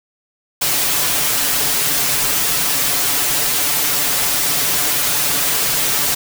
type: noise with comb filter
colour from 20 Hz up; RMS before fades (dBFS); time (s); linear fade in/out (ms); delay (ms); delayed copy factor
white; -17; 0.61-6.15; 10; 6.9; +1
effects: none